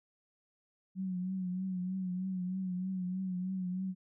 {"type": "tone with vibrato", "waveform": "sine", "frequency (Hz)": 185, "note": "F#3", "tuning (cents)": 0, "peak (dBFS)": -33, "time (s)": [0.95, 3.95], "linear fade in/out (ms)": 50, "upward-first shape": "triangle", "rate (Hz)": 3.2, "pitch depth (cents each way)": 58, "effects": []}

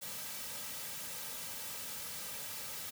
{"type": "noise with comb filter", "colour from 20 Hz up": "white", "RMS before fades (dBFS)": -43, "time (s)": [0.01, 2.91], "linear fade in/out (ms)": 20, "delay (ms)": 2.8, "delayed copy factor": -0.7, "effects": []}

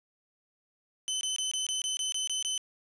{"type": "tone bursts", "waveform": "20% pulse", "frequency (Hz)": 3041, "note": "F#7", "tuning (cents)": 47, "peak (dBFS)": -24, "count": 10, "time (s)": [1.08, 2.578], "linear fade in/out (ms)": 0, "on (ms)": 130, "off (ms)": 22, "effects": ["resampled to 22050 Hz", "10-bit"]}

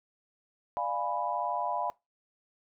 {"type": "chord", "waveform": "sine", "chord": "D diminished seventh", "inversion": "none", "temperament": "equal with one note detuned", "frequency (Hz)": [596.9, 698.5, 830.6, 987.8], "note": ["D5", "F5", "Ab5", "Cb6"], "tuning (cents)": [28, 0, 0, 0], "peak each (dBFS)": [-38, -34, -35, -33], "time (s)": [0.77, 1.9], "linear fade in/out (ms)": 0, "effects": ["noise-tail reverb RT60 0.2 s tail -21 dB re dry"]}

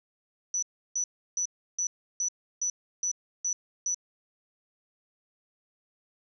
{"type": "tone bursts", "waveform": "sine", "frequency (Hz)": 5940, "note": "F#8", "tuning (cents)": 6, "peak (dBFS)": -26, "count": 9, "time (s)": [0.54, 3.945], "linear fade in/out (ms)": 2, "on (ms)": 85, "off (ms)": 330, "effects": []}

